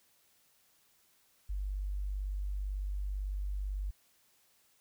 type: tone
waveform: sine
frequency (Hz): 49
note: G1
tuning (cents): 0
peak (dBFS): -33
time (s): 1.49-3.91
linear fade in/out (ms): 10
effects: white hiss -69 dBFS RMS until 4.8 s